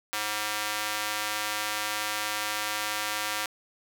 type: tone with high-pass filter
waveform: square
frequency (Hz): 106.1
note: G#2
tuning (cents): +38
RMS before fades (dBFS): -31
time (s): 0.13-3.46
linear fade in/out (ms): 0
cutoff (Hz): 1200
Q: 0.7
effects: 9-bit